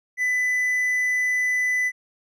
triangle tone, 1998 Hz, B6, 20 cents sharp, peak -18 dBFS, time 0.17-1.92 s, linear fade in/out 50 ms, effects none

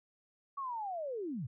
sine linear sweep, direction down, 1137 to 102.7 Hz, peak -36 dBFS, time 0.57-1.47 s, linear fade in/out 10 ms, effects none

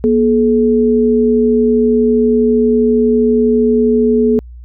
sine tone pair together, 240 / 427.6 Hz, B3 / A4, -49 / -49 cents, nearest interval minor seventh, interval 1000 cents, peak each -11 dBFS, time 0.04-4.39 s, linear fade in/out 0 ms, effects added 60 Hz sine -30 dBFS peak until 4.64 s

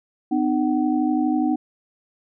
sine tone cluster, 252.9 / 305.1 / 752 Hz, B3 / D#4 / F#5, +41 / -34 / +28 cents, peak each -22 / -20 / -28 dBFS, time 0.31-1.56 s, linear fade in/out 10 ms, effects none

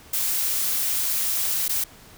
blue noise with dropouts, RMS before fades -24 dBFS, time 0.13-1.84 s, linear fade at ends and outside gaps 5 ms, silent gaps 1.681-1.692 s, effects pink hiss -48 dBFS RMS until 2.17 s

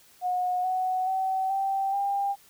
sine tone with pitch steps, 726 / 743.4 / 761.2 / 779.5 / 798.1 Hz, F#5 / F#5 / F#5 / G5 / G5, -33 / +8 / +49 / -10 / +31 cents, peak -24 dBFS, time 0.21-2.36 s, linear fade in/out 50 ms, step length 430 ms, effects white hiss -57 dBFS RMS until 2.49 s

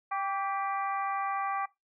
harmonic tone with a mistuned harmonic, 394.6 Hz, G4, 11 cents sharp, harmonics 2 / 3 / 4 / 5 / 6, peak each -32 / -32 / -44 / -42 / -45 dBFS, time 0.11-1.66 s, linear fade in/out 10 ms, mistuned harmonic 3, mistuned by -36 cents, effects noise-tail reverb RT60 0.2 s tail -21 dB re dry

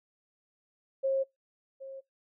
sine tone with echo, 538 Hz, C5, 48 cents sharp, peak -25 dBFS, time 1.03-1.24 s, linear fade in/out 20 ms, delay 770 ms, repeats 1, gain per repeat -15 dB, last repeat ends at 2.01 s, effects noise-tail reverb RT60 0.2 s tail -26 dB re dry

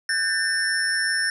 sine tone cluster, 1515 / 1620 / 1797 / 5400 / 9900 Hz, F#6 / G#6 / A6 / E8 / D#9, +40 / -43 / +36 / +41 / -10 cents, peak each -30 / -28 / -24 / -26 / -32 dBFS, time 0.09-1.3 s, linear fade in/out 2 ms, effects none

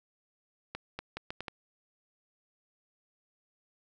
accelerating click train, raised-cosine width 0.3 ms, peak -21 dBFS, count 6, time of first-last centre 0.75-1.482 s, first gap 240 ms, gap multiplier 0.75, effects none

